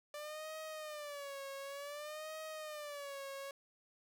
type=tone with vibrato; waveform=sawtooth; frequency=587.3 Hz; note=D5; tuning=in tune; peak=-40 dBFS; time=0.14-3.51 s; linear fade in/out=2 ms; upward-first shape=sine; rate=0.55 Hz; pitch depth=120 cents each way; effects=none